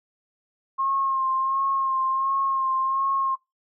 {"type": "tone with vibrato", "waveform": "sine", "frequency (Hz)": 1071, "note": "C6", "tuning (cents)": 40, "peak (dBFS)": -21, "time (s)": [0.78, 3.36], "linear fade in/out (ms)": 20, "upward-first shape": "sine", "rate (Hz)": 1.4, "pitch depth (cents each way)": 28, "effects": ["noise-tail reverb RT60 0.2 s tail -20 dB re dry"]}